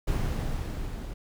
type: noise with level ramp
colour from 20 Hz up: brown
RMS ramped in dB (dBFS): -26 to -37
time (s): 0.07-1.14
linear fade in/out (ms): 10
effects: none